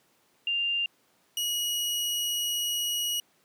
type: tone pair in turn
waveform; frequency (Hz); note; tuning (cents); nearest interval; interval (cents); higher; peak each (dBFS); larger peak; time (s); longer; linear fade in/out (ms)
sine / sawtooth; 2794 / 2904; F7 / F#7; 0 / -33; minor second; 67; second; -25 / -24; second; 0.47-0.86 / 1.37-3.2; second; 2
effects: pink hiss -66 dBFS RMS until 3.44 s + high-pass 200 Hz 12 dB/octave